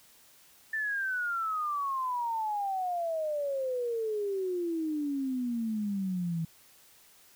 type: exponential sweep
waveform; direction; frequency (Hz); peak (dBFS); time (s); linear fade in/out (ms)
sine; down; 1786 to 161; -29; 0.73-6.45; 5
effects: white hiss -59 dBFS RMS until 7.35 s